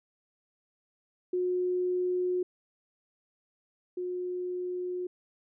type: tone pair in turn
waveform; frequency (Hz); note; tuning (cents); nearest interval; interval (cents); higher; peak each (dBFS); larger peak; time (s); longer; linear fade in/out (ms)
sine; 362.1 / 360.8; F#4 / F#4; -37 / -44; unison; 7; first; -26 / -31; first; 1.33-2.43 / 3.97-5.07; neither; 5
effects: none